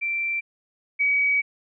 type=tone pair in turn; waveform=sine; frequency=2349 / 2269 Hz; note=D7 / C#7; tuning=0 / +40 cents; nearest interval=minor second; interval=60 cents; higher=first; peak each=-23 / -18 dBFS; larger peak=second; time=0.01-0.41 / 0.99-1.42 s; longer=second; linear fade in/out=20 ms; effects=none